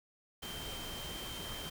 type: tone in noise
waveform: sine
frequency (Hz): 3136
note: G7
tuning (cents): 0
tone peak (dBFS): -45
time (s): 0.42-1.7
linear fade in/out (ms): 10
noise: pink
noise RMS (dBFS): -44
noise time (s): 0.42-1.7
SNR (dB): -4
effects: none